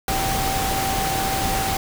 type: tone in noise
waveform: sine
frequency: 775 Hz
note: G5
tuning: 20 cents flat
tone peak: -24 dBFS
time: 0.08-1.77 s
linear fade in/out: 2 ms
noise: pink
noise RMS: -24 dBFS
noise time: 0.08-1.77 s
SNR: -3 dB
effects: none